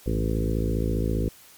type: harmonic tone with a mistuned harmonic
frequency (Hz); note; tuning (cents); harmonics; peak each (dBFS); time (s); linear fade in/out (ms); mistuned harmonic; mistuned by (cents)
55; A1; 0; 1 / 2 / 3 / 4 / 5 / 6 / 7 / 8 / 9; -26 / -29 / -31 / -32 / -33 / -34 / -34 / -35 / -36; 0.06-1.29; 5; 2; -63
effects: white hiss -51 dBFS RMS until 1.57 s + MP3 96 kbps